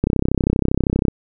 click train, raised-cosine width 3 ms, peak -3 dBFS, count 35, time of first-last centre 0.04-1.083 s, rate 32.6 Hz, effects none

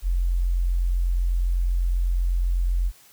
sine tone, 44.01 Hz, F1, 14 cents sharp, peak -19 dBFS, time 0.02-2.92 s, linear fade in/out 50 ms, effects white hiss -53 dBFS RMS until 3.12 s

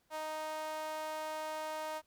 sawtooth tone with high-pass filter, 311.1 Hz, D#4, in tune, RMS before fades -40 dBFS, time 0.1-2.02 s, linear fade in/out 50 ms, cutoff 760 Hz, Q 6.8, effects pink hiss -75 dBFS RMS until 2.06 s

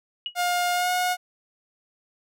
sine tone with exponential decay, 2904 Hz, F#7, 33 cents flat, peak -23 dBFS, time 0.26-0.35 s, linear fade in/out 1 ms, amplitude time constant 19 ms
sawtooth tone with pitch glide, 710 to 723.7 Hz, F5 to F#5, +28 to -39 cents, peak -18 dBFS, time 0.35-1.17 s, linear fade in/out 50 ms, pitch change +33 cents, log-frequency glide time 0.73-0.9 s
effects none

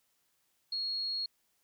sine tone, 4304 Hz, C8, 48 cents sharp, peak -32 dBFS, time 0.72-1.26 s, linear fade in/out 5 ms, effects white hiss -75 dBFS RMS until 1.63 s

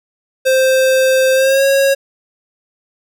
square tone with pitch glide, 523.3 to 548 Hz, C5 to C#5, 0 to -20 cents, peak -10 dBFS, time 0.45-1.95 s, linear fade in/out 20 ms, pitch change +80 cents, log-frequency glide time 1.33-1.64 s, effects none

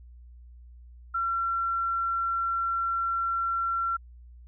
sine tone, 1360 Hz, F6, 46 cents flat, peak -25 dBFS, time 1.14-3.97 s, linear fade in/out 10 ms, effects added 60 Hz sine -46 dBFS peak until 4.47 s

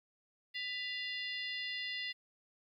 harmonic tone with a mistuned harmonic, 698.5 Hz, F5, in tune, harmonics 3 / 4 / 5 / 6 / 7, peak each -41 / -43 / -45 / -47 / -48 dBFS, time 0.54-2.13 s, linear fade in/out 20 ms, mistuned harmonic 3, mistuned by -89 cents, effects 12-bit

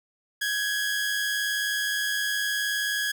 sawtooth tone pair together, 1568 / 1667.2 Hz, G6 / G#6, 0 / +6 cents, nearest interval minor second, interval 106 cents, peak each -31 / -22 dBFS, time 0.41-3.12 s, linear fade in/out 10 ms, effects none

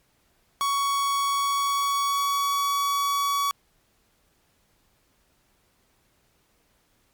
45% pulse tone with pitch glide, 1119 to 1130 Hz, C#6 to C#6, +16 to +33 cents, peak -22 dBFS, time 0.61-3.51 s, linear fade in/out 0 ms, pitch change +17 cents, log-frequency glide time 1.17-2.74 s, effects pink hiss -66 dBFS RMS until 7.13 s + MP3 96 kbps

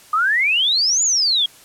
sine exponential two-way sweep, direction up then down, 1200 to 7100 to 3223 Hz, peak -14 dBFS, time 0.13-1.46 s, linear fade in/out 5 ms, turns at 1.03 s, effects white hiss -46 dBFS RMS until 1.64 s + low-pass 12000 Hz 12 dB/octave

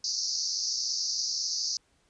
pink band-pass noise, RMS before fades -31 dBFS, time 0.04-1.77 s, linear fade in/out 2 ms, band 4500 to 6200 Hz, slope 96 dB/octave, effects pink hiss -68 dBFS RMS until 2.09 s + resampled to 22050 Hz

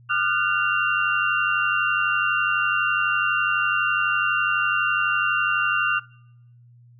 sine tone cluster, 1205 / 1401 / 1493 / 2772 Hz, D6 / F6 / F#6 / F7, +44 / +5 / +15 / -14 cents, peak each -25 dBFS, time 0.09-6 s, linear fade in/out 20 ms, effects noise-tail reverb RT60 0.8 s tail -23 dB re dry + added 120 Hz sine -48 dBFS peak until 6.99 s

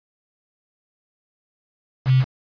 sine tone with quantisation, 130 Hz, C3, 11 cents flat, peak -12 dBFS, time 2.05-2.25 s, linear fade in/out 50 ms, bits 5, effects resampled to 11025 Hz

